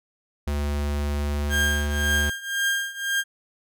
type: tone with pitch glide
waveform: square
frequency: 72.6 to 73.27 Hz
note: D2 to D2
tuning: -19 to -3 cents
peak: -24 dBFS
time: 0.47-2.3 s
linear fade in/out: 5 ms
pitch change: +16 cents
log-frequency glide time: 1.19-1.72 s
type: tone with tremolo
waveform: 35% pulse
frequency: 1605 Hz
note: G6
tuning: 40 cents sharp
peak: -18 dBFS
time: 1.49-3.24 s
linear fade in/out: 50 ms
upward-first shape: triangle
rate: 1.9 Hz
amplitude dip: 90%
effects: none